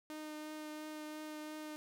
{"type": "tone with vibrato", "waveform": "sawtooth", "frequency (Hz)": 306.3, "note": "D#4", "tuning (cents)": -27, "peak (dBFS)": -40, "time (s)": [0.1, 1.76], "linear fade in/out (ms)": 0, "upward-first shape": "triangle", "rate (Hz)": 2.9, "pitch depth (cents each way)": 13, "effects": []}